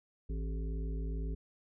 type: harmonic tone with a mistuned harmonic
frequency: 53.7 Hz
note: A1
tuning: 41 cents flat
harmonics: 1 / 3 / 5 / 7 / 8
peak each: -34 / -44 / -48 / -51 / -52 dBFS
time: 0.29-1.35 s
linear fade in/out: 10 ms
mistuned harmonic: 7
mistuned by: +53 cents
effects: none